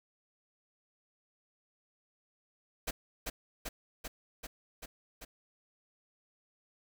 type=noise with echo; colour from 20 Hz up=pink; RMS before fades=-35 dBFS; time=2.87-2.91 s; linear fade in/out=10 ms; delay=390 ms; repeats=6; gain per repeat=-2 dB; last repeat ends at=5.25 s; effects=none